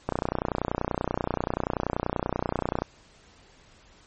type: click train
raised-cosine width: 1 ms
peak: -11 dBFS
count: 84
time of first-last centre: 0.09-2.82 s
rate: 30.4 Hz
effects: pink hiss -56 dBFS RMS until 4.06 s + MP3 32 kbps